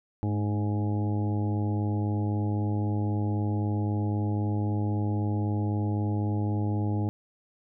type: harmonic tone with a mistuned harmonic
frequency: 103.83 Hz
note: G#2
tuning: in tune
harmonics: 1 / 2 / 3 / 4 / 5 / 6 / 7 / 8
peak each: -26 / -33 / -33 / -41 / -44 / -47 / -46 / -41 dBFS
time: 0.23-7.09 s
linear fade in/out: 0 ms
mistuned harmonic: 2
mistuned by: +36 cents
effects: none